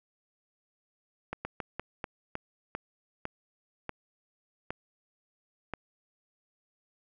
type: slowing click train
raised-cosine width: 0.5 ms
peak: -19 dBFS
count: 11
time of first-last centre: 1.33-5.737 s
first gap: 120 ms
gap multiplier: 1.27
effects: none